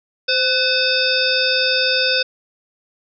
harmonic tone with a mistuned harmonic, 518 Hz, C5, 17 cents flat, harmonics 1 / 3 / 5 / 7 / 9 / 10, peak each -22 / -22 / -22 / -22 / -22 / -22 dBFS, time 0.28-2.23 s, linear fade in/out 10 ms, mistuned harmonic 3, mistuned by -58 cents, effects none

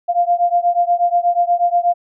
sine beating tone pair, 695 / 703.3 Hz, F5 / F5, -9 / +12 cents, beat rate 8.3 Hz, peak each -15 / -16 dBFS, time 0.08-1.94 s, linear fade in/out 20 ms, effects none

